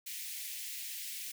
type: high-pass noise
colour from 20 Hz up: white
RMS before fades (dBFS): -42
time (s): 0.06-1.32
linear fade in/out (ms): 10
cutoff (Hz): 1900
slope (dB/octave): 48
effects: none